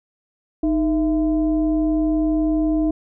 sine tone with frequency modulation, 310 Hz, D#4, 6 cents flat, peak -16 dBFS, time 0.63-2.91 s, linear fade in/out 5 ms, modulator 356 Hz, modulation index 0.52, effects none

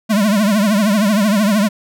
square tone with vibrato, 207.7 Hz, G#3, in tune, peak -12 dBFS, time 0.09-1.69 s, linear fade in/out 20 ms, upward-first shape triangle, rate 13 Hz, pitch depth 150 cents each way, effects none

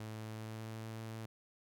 sawtooth tone with pitch glide, 109.1 to 111.65 Hz, A2 to A2, -14 to +26 cents, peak -39 dBFS, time 0-1.26 s, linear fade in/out 5 ms, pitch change +40 cents, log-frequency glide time 0.11-0.92 s, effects none

